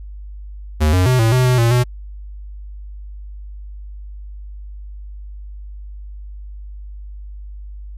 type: tone with pitch steps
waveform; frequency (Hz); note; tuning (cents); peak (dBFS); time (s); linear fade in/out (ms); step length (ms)
square; 76.5 / 91.4 / 127.4 / 112.9 / 127.3 / 126.1 / 116.5 / 123.3; D#2 / F#2 / C3 / A2 / C3 / B2 / A#2 / B2; -29 / -21 / -46 / +45 / -47 / +36 / -1 / -2; -12; 0.8-1.84; 20; 130
effects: added 50 Hz sine -30 dBFS peak until 7.97 s + resampled to 32000 Hz